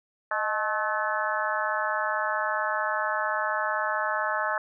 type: harmonic tone with a mistuned harmonic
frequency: 215.6 Hz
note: A3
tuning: 35 cents flat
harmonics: 3 / 4 / 5 / 6 / 7 / 8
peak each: -32 / -32 / -32 / -32 / -32 / -32 dBFS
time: 0.31-4.58 s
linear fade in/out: 2 ms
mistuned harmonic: 3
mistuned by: -65 cents
effects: none